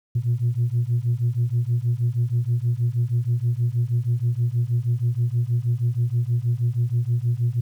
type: beating tone pair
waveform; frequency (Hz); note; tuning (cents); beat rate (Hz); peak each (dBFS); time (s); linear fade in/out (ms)
sine; 116.54 / 122.84; A#2 / B2; 0 / -9; 6.3; -21; 0.15-7.61; 10
effects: tanh soft clip ceiling -14 dBFS + 9-bit